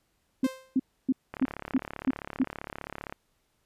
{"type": "tone bursts", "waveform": "sine", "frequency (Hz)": 261.6, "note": "C4", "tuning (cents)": 0, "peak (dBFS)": -20, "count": 7, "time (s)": [0.43, 2.436], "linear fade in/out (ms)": 5, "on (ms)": 38, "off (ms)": 290}
{"type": "tone with exponential decay", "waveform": "sawtooth", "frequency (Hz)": 523.3, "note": "C5", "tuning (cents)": 0, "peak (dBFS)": -28, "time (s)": [0.44, 0.79], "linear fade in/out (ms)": 5, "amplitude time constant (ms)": 74}
{"type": "click train", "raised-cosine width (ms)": 0.5, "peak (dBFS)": -21, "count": 64, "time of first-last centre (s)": [1.34, 3.125], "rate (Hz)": 35.3}
{"effects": ["pink hiss -73 dBFS RMS until 3.65 s", "resampled to 32000 Hz"]}